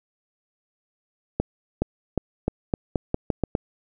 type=accelerating click train; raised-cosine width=2 ms; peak=-8 dBFS; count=10; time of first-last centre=1.4-3.551 s; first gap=420 ms; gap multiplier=0.85; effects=none